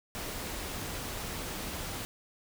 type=noise; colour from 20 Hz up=pink; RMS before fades=-38 dBFS; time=0.15-2.05 s; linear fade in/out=0 ms; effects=none